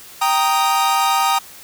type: chord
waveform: 45% pulse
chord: Eb major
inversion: first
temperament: equal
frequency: 784 / 932.3 / 1244.5 Hz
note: G5 / Bb5 / Eb6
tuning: 0 / 0 / 0 cents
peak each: -19 dBFS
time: 0.21-1.39 s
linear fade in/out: 10 ms
effects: white hiss -40 dBFS RMS until 1.63 s